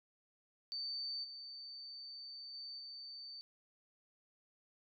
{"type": "tone with level steps", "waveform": "sine", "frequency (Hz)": 4568, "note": "D8", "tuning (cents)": -49, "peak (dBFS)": [-39, -47, -45, -47], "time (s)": [0.72, 3.41], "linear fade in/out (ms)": 0, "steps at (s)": [1.23, 2.53, 2.78], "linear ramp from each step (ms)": 20, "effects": []}